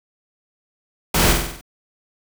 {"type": "noise with echo", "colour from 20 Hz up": "pink", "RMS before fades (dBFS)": -17, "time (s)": [1.14, 1.33], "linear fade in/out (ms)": 5, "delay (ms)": 47, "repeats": 6, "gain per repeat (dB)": -4, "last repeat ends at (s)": 1.612, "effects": []}